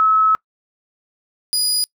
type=tone pair in turn; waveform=sine / 25% pulse; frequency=1293 / 4924 Hz; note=E6 / D#8; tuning=-34 / -19 cents; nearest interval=octave + major seventh; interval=2315 cents; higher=second; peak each=-11 dBFS; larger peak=neither; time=0-0.35 / 1.53-1.84 s; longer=first; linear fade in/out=0 ms; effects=noise-tail reverb RT60 0.1 s tail -25 dB re dry